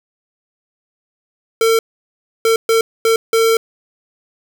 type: tone bursts at uneven times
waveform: square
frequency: 452.1 Hz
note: A4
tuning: 47 cents sharp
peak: -11 dBFS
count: 5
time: 1.61-1.79 / 2.45-2.56 / 2.69-2.81 / 3.05-3.16 / 3.33-3.57 s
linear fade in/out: 2 ms
effects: 7-bit